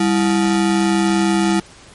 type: ring-modulated tone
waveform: square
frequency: 264.2 Hz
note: C4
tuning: 17 cents sharp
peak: -11 dBFS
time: 0-1.6 s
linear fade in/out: 5 ms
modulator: 66.8 Hz
effects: pink hiss -43 dBFS RMS until 1.94 s + MP3 48 kbps